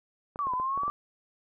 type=clicks; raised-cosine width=1 ms; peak=-26 dBFS; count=7; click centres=0.359 / 0.47 / 0.536 / 0.599 / 0.776 / 0.834 / 0.88 s
type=linear two-way sweep; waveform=sine; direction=down then up; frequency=1188 to 990 to 1181 Hz; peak=-27 dBFS; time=0.39-0.9 s; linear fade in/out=0 ms; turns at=0.53 s
effects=none